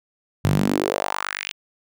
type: tone with high-pass filter sweep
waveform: sawtooth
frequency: 49 Hz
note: G1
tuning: in tune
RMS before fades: -23 dBFS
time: 0.44-1.52 s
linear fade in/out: 10 ms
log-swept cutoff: 110 to 3000 Hz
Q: 3.2
effects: none